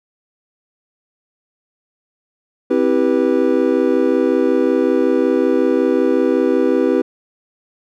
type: chord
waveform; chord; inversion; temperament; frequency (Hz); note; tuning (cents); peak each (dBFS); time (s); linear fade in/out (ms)
triangle; C major seventh; none; just; 261.6 / 327 / 392.4 / 490.5; C4 / E4 / G4 / B4; 0 / -14 / +2 / -12; -16; 2.7-7.02; 10
effects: none